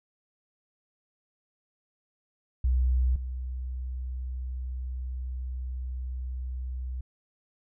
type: tone pair in turn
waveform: sine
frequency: 63 / 63.27 Hz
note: B1 / B1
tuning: +35 / +43 cents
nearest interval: unison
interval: 8 cents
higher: second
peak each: -21 / -31 dBFS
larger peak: first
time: 2.64-3.16 / 3.16-7.01 s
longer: second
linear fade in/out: 5 ms
effects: none